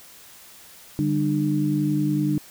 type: tone cluster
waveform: sine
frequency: 148.2 / 198.9 / 301.4 Hz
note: D3 / G3 / D4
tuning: +16 / +25 / +45 cents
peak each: -24 / -27 / -22 dBFS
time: 0.99-2.38 s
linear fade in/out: 0 ms
effects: white hiss -47 dBFS RMS until 2.5 s